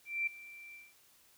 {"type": "tone with ADSR envelope", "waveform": "sine", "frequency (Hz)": 2349, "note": "D7", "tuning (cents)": 0, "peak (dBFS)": -29, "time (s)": [0.05, 0.94], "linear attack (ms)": 220, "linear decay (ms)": 6, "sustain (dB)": -19, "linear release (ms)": 200, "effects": ["white hiss -65 dBFS RMS until 1.37 s"]}